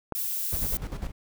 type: click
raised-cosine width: 1 ms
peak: -16 dBFS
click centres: 0.123 s
type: noise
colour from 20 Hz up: violet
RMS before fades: -30 dBFS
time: 0.15-0.77 s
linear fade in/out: 0 ms
type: noise with tremolo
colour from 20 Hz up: brown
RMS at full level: -31 dBFS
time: 0.52-1.12 s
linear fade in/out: 10 ms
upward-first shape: square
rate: 10 Hz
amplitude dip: 65%
effects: none